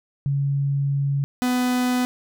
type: tone pair in turn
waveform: sine / 45% pulse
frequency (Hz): 140 / 249.5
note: C#3 / B3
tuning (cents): +18 / +18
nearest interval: minor seventh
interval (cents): 1000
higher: second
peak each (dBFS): -19 / -19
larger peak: neither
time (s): 0.26-1.24 / 1.42-2.05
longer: first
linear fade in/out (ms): 0
effects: none